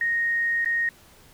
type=tone with dropouts; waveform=sine; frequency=1863 Hz; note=A#6; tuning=2 cents flat; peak=-21 dBFS; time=0.01-0.89 s; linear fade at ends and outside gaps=2 ms; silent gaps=0.647-0.658 s; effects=pink hiss -53 dBFS RMS until 1.33 s